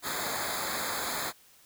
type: noise with comb filter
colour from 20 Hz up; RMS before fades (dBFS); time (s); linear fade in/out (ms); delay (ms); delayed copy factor
pink; -33; 0.02-1.33; 50; 0.35; -1
effects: white hiss -59 dBFS RMS until 1.65 s